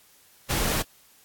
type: noise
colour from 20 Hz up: pink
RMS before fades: -25 dBFS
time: 0.49-0.83 s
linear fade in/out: 20 ms
effects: white hiss -57 dBFS RMS until 1.24 s + AAC 64 kbps